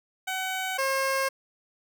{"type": "tone pair in turn", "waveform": "15% pulse", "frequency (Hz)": [754, 536.9], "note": ["F#5", "C5"], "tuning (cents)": [32, 45], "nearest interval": "tritone", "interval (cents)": 587, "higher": "first", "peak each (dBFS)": [-22, -18], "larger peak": "second", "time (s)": [[0.27, 0.78], [0.78, 1.29]], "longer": "neither", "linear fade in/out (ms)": 10, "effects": []}